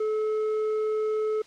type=tone with tanh clipping; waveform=triangle; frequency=431.6 Hz; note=A4; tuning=33 cents flat; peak=-25 dBFS; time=0-1.42 s; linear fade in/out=5 ms; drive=10 dB; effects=white hiss -53 dBFS RMS until 1.46 s + low-pass 5000 Hz 12 dB/octave